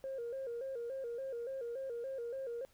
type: tone with vibrato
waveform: sine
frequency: 502 Hz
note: B4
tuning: 28 cents sharp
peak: -37 dBFS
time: 0.04-2.65 s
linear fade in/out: 0 ms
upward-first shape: square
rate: 3.5 Hz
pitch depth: 110 cents each way
effects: tanh soft clip ceiling -35 dBFS + pink hiss -69 dBFS RMS until 2.73 s